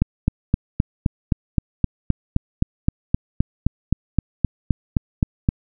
click train, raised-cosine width 5 ms, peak -3 dBFS, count 22, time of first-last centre 0.02-5.489 s, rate 3.84 Hz, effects none

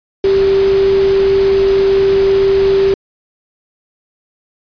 sine tone in noise, 390 Hz, G4, 9 cents flat, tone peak -8 dBFS, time 0.24-2.94 s, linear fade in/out 2 ms, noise pink, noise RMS -24 dBFS, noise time 0.24-2.94 s, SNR +13 dB, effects resampled to 11025 Hz

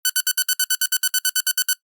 5% pulse tone bursts, 1500 Hz, F#6, 23 cents sharp, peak -4 dBFS, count 16, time 0.05-1.731 s, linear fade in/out 2 ms, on 46 ms, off 63 ms, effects noise-tail reverb RT60 0.1 s tail -20 dB re dry + Opus 24 kbps

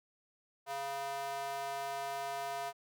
square tone with high-pass filter, 138.59 Hz, C#3, in tune, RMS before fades -39 dBFS, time 0.66-2.73 s, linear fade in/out 50 ms, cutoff 740 Hz, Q 3, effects none

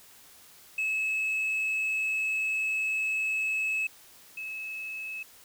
sine tone pair in turn, 2590 / 2590 Hz, E7 / E7, -31 / -31 cents, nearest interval unison, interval 0 cents, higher neither, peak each -24 / -34 dBFS, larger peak first, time 0.78-3.87 / 4.37-5.23 s, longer first, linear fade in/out 5 ms, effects tanh soft clip ceiling -25 dBFS + white hiss -54 dBFS RMS until 5.44 s

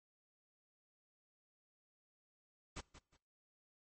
pink noise with echo, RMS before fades -45 dBFS, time 2.76-2.81 s, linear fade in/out 10 ms, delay 180 ms, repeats 2, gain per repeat -12 dB, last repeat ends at 3.17 s, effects noise-tail reverb RT60 0.6 s tail -25 dB re dry + MP3 32 kbps

